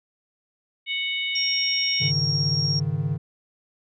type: harmonic tone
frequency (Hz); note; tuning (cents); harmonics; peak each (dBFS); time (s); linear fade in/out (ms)
740; F#5; 0; 3 / 4 / 5; -27 / -29 / -31; 0.86-2.12; 50
type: tone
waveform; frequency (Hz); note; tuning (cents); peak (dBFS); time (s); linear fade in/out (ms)
sine; 5570; F8; -5; -23; 1.35-2.8; 10
type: chord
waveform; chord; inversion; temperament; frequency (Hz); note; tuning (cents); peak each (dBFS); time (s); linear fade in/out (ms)
triangle; Ab suspended fourth; none; equal with one note detuned; 101.92 / 138.59 / 155.56; Ab2 / Db3 / Eb3; -32 / 0 / 0; -29 / -24 / -24; 2-3.18; 20
effects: none